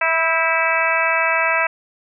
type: harmonic tone with a mistuned harmonic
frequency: 327.4 Hz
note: E4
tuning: 12 cents flat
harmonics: 2 / 3 / 4 / 5 / 6 / 7 / 8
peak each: -23 / -23 / -23 / -23 / -23 / -23 / -23 dBFS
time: 0.01-1.67 s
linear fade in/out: 5 ms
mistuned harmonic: 5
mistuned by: -35 cents
effects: none